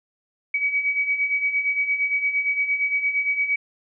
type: beating tone pair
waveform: sine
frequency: 2264 / 2272.7 Hz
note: C#7 / C#7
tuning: +36 / +43 cents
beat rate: 8.7 Hz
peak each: -27 / -21 dBFS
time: 0.54-3.56 s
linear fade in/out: 5 ms
effects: none